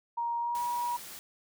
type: tone with pitch glide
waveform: sine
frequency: 940 to 960.9 Hz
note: A#5 to B5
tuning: +14 to -48 cents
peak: -29 dBFS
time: 0.17-0.97 s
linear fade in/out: 10 ms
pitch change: +38 cents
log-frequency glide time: 0.39-0.63 s
type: noise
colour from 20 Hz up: white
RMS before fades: -45 dBFS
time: 0.55-1.19 s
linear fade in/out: 0 ms
effects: none